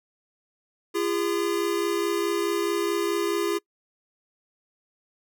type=tone pair together; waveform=square; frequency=341.7 / 406.4 Hz; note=F4 / G#4; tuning=-38 / -38 cents; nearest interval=minor third; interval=300 cents; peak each=-27 dBFS; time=0.94-3.59 s; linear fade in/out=20 ms; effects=noise-tail reverb RT60 0.1 s tail -24 dB re dry